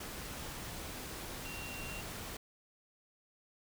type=tone in noise; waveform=sine; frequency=2753 Hz; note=F7; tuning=25 cents flat; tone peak=-46 dBFS; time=1.45-2.01 s; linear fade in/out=5 ms; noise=pink; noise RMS=-44 dBFS; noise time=0-2.37 s; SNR=-5 dB; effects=none